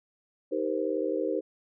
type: chord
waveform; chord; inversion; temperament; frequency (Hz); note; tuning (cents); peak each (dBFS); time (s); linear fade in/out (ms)
sine; C minor seventh; first; just; 314 / 392.4 / 470.9 / 523.3; Eb4 / G4 / Bb4 / C5; +16 / +2 / +18 / 0; -32; 0.51-1.41; 20
effects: none